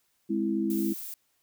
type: chord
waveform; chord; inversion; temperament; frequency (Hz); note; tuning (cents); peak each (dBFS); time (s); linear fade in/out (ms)
sine; Ab augmented; none; equal; 207.7 / 261.6 / 329.6; Ab3 / C4 / E4; 0 / 0 / 0; -29 / -33 / -28; 0.29-0.94; 20
type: noise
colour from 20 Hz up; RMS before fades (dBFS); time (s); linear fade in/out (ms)
violet; -39; 0.7-1.14; 2
effects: white hiss -72 dBFS RMS until 1.42 s